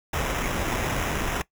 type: noise with sample-and-hold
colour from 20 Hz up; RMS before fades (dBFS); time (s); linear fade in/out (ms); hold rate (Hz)
pink; -27; 0.13-1.42; 5; 4410
effects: noise-tail reverb RT60 0.1 s tail -19 dB re dry